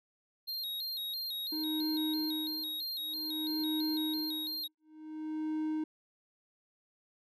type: tone with vibrato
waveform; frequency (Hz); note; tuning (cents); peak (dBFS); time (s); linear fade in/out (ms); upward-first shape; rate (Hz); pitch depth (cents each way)
square; 3985; B7; +15; -36; 0.47-4.68; 20; square; 3; 88
type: tone with tremolo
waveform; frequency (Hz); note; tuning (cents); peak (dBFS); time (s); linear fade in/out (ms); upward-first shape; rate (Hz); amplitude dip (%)
triangle; 310.9; D#4; -1; -29; 1.52-5.84; 5; sine; 0.54; 100
effects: none